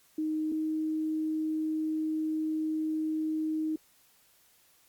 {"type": "tone pair in turn", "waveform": "sine", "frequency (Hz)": [311.2, 313.2], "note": ["D#4", "D#4"], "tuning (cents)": [0, 11], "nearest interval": "unison", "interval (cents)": 11, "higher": "second", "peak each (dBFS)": -28, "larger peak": "neither", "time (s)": [[0.18, 0.52], [0.52, 3.76]], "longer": "second", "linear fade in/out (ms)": 5, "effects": ["white hiss -64 dBFS RMS until 4.88 s", "Opus 48 kbps"]}